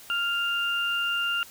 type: tone pair together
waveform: sine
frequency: 1398 / 2796 Hz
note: F6 / F7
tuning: +1 / +1 cents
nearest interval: octave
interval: 1200 cents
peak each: -27 dBFS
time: 0.1-1.43 s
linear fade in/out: 0 ms
effects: white hiss -48 dBFS RMS until 1.5 s